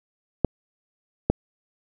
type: clicks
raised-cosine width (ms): 2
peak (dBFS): -4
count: 2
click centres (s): 0.447 / 1.3
effects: none